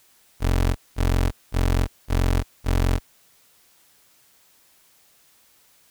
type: tone bursts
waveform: 25% pulse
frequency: 44.45 Hz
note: F1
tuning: 31 cents sharp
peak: -14 dBFS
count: 5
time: 0.4-3 s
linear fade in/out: 50 ms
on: 360 ms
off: 200 ms
effects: white hiss -58 dBFS RMS until 5.9 s